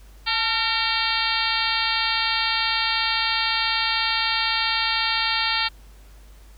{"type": "harmonic tone with a mistuned harmonic", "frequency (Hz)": 457, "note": "A#4", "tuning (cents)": -34, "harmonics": [2, 3, 4, 5, 6, 7, 8, 9, 10], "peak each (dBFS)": [-29, -29, -29, -29, -29, -29, -29, -29, -29], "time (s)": [0.26, 5.69], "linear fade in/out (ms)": 20, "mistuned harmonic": 2, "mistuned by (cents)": -63, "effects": ["added 50 Hz sine -44 dBFS peak until 6.57 s", "pink hiss -55 dBFS RMS until 6.57 s"]}